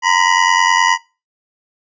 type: ring-modulated tone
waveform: 25% pulse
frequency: 972 Hz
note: B5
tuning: 28 cents flat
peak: -4 dBFS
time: 0.02-0.98 s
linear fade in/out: 50 ms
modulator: 44.9 Hz
effects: noise-tail reverb RT60 0.3 s tail -22 dB re dry + resampled to 16000 Hz